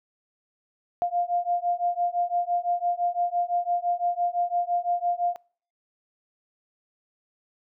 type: beating tone pair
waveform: sine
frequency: 698.5 / 704.4 Hz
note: F5 / F5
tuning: 0 / +15 cents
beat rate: 5.9 Hz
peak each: -26 dBFS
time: 1.02-5.36 s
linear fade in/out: 0 ms
effects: noise-tail reverb RT60 0.5 s tail -26 dB re dry